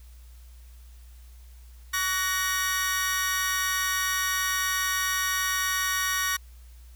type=tone cluster; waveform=sawtooth; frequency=1130 / 1481 / 1867 / 5800 Hz; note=C#6 / F#6 / A#6 / F#8; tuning=+33 / +1 / +2 / -35 cents; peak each=-27 / -28 / -25 / -30 dBFS; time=1.93-6.37 s; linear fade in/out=10 ms; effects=added 60 Hz sine -45 dBFS peak until 6.95 s + white hiss -60 dBFS RMS until 6.95 s